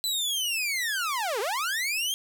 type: linear two-way sweep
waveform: sawtooth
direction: down then up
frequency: 4051 to 382.2 to 3260 Hz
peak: -23 dBFS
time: 0.04-2.14 s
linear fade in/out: 0 ms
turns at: 1.4 s
effects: none